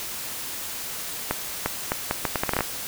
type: accelerating click train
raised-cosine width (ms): 0.5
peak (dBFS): -7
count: 12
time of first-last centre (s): 1.31-2.607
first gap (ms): 350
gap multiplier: 0.74
effects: white hiss -33 dBFS RMS until 2.87 s